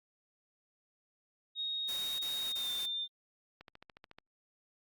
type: tone with pitch glide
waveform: sine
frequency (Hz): 3745 to 3597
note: A#7 to A7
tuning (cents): +7 to +37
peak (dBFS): -34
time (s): 1.55-3.08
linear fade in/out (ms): 50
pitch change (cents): -70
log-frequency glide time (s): 2.46-2.7
type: noise bursts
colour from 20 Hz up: white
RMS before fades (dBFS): -45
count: 3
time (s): 1.88-2.862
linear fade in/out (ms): 10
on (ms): 310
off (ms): 26
type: click train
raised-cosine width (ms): 0.3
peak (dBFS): -35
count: 9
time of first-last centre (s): 3.61-4.186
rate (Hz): 13.9
effects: Opus 48 kbps